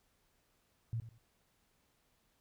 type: tone with echo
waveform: sine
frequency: 114.5 Hz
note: A#2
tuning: 31 cents flat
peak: -34 dBFS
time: 0.93-1 s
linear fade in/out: 0 ms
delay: 90 ms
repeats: 2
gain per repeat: -13 dB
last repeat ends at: 1.18 s
effects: pink hiss -75 dBFS RMS until 2.4 s